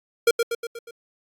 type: tone with echo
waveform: square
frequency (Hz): 466.2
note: A#4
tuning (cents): 0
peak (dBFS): -14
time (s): 0.27-0.31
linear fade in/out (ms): 5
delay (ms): 120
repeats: 5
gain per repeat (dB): -5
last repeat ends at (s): 0.91
effects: AAC 64 kbps